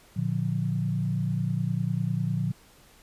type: chord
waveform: sine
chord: Bb major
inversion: none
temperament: equal with one note detuned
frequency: 116.54 / 146.83 / 176.54 Hz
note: Bb2 / D3 / F3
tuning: 0 / 0 / +19 cents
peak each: -29 dBFS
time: 0.16-2.52 s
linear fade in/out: 10 ms
effects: pink hiss -56 dBFS RMS until 3.02 s + resampled to 32000 Hz